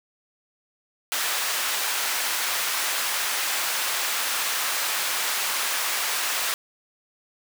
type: high-pass noise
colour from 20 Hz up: pink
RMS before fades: -26 dBFS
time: 1.12-6.54 s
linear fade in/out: 0 ms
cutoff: 1100 Hz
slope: 12 dB/octave
effects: none